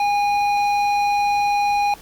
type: tone with hard clipping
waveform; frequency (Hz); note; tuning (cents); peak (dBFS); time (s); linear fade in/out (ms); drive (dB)
sine; 818; G#5; -26; -18; 0-1.94; 2; 10
effects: pink hiss -44 dBFS RMS until 2.01 s + Opus 32 kbps